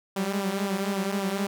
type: tone with flanger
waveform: sawtooth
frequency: 196.4 Hz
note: G3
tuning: 4 cents sharp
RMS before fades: -28 dBFS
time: 0.16-1.47 s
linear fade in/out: 5 ms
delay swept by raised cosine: 0.45 to 6.25 ms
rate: 3.8 Hz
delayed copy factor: -0.65
effects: none